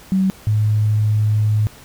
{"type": "tone pair in turn", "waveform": "sine", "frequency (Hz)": [190.2, 106.75], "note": ["F#3", "G#2"], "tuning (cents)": [48, 48], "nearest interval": "minor seventh", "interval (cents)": 1000, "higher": "first", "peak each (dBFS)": -13, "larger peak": "neither", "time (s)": [[0.12, 0.3], [0.47, 1.67]], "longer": "second", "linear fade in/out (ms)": 0, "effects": ["pink hiss -43 dBFS RMS until 1.84 s"]}